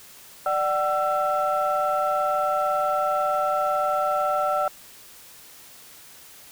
sine tone cluster, 593 / 755 / 1337 Hz, D5 / F#5 / E6, +17 / +35 / +24 cents, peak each -24 dBFS, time 0.46-4.68 s, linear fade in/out 2 ms, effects tanh soft clip ceiling -14 dBFS + white hiss -47 dBFS RMS until 6.51 s

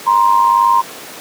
sine tone pair together, 944.5 / 1046.5 Hz, A#5 / C6, +22 / 0 cents, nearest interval major second, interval 178 cents, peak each -11 dBFS, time 0.06-0.82 s, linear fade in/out 20 ms, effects pink hiss -31 dBFS RMS until 1.2 s + high-pass 300 Hz 12 dB/octave

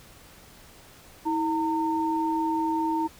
sine tone pair together, 322 / 912.5 Hz, E4 / A#5, -41 / -37 cents, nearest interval octave + tritone, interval 1804 cents, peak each -26 dBFS, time 1.25-3.08 s, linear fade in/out 20 ms, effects pink hiss -51 dBFS RMS until 3.19 s

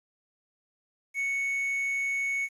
triangle tone with quantisation, 2217 Hz, C#7, in tune, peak -25 dBFS, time 1.14-2.49 s, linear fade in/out 50 ms, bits 9, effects resampled to 32000 Hz

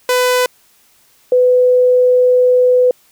sawtooth / sine tone pair in turn, 500 / 500 Hz, B4 / B4, +21 / +21 cents, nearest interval unison, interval 0 cents, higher neither, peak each -7 dBFS, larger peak neither, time 0.09-0.46 / 1.32-2.91 s, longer second, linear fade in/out 2 ms, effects white hiss -52 dBFS RMS until 3.11 s

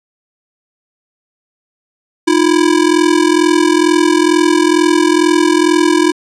square ring-modulated tone, 329.6 Hz, E4, in tune, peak -6 dBFS, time 2.27-6.12 s, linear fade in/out 10 ms, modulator 21.1 Hz, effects resampled to 22050 Hz

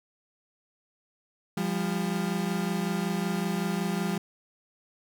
35% pulse tone pair together, 174.61 / 199.95 Hz, F3 / G3, 0 / +35 cents, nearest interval major second, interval 235 cents, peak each -28 dBFS, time 1.57-4.18 s, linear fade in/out 5 ms, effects none

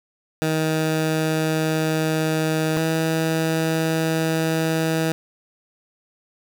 15% pulse tone pair in turn, 157.9 / 161.12 Hz, D#3 / E3, +26 / -39 cents, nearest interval unison, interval 35 cents, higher second, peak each -13 dBFS, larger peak neither, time 0.42-2.77 / 2.77-5.12 s, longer neither, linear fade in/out 0 ms, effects none

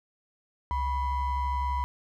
triangle ring-modulated tone, 523.3 Hz, C5, in tune, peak -21 dBFS, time 0.71-1.84 s, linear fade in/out 0 ms, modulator 456 Hz, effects none

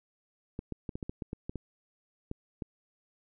clicks, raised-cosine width 3 ms, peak -23 dBFS, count 12, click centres 0.591 / 0.723 / 0.892 / 0.955 / 1.028 / 1.095 / 1.222 / 1.331 / 1.495 / 1.557 / 2.314 / 2.622 s, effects none

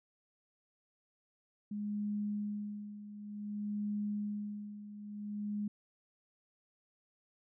sine tone with tremolo, 207.4 Hz, G#3, 2 cents flat, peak -33 dBFS, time 1.71-5.68 s, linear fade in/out 5 ms, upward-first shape sine, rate 0.55 Hz, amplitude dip 75%, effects none

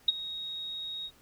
sine tone with ADSR envelope, 3764 Hz, A#7, 16 cents sharp, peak -17 dBFS, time 0.08-1.11 s, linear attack 6 ms, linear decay 22 ms, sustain -18 dB, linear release 57 ms, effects pink hiss -61 dBFS RMS until 1.21 s

